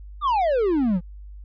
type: exponential sweep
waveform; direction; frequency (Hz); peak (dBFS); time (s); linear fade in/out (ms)
triangle; down; 1244.5 to 164.81; -16; 0.21-1.01; 50
effects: added 50 Hz sine -37 dBFS peak until 1.44 s + resampled to 11025 Hz